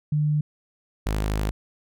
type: tone pair in turn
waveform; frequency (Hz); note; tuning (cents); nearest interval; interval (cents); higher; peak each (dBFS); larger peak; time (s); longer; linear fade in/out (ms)
sine / sawtooth; 150 / 52.23; D3 / G#1; +37 / +11; octave + tritone; 1826; first; -19; neither; 0.12-0.41 / 1.06-1.51; second; 5
effects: none